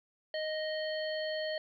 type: harmonic tone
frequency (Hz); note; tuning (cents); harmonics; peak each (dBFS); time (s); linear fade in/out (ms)
622.3; D#5; 0; 1 / 3 / 5 / 7; -34 / -41 / -44 / -43; 0.34-1.58; 2
effects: 12-bit